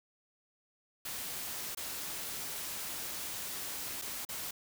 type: noise with dropouts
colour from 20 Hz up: white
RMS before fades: -40 dBFS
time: 1.05-4.51 s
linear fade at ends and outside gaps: 5 ms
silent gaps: 1.749-1.771 / 4.016-4.02 / 4.251-4.289 s
effects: none